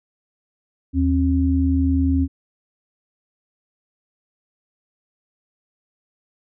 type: tone pair together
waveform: sine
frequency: 79.35 / 268.9 Hz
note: D#2 / C4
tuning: +35 / +47 cents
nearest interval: octave + major sixth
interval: 2112 cents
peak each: -18 dBFS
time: 0.93-2.28 s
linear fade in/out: 50 ms
effects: none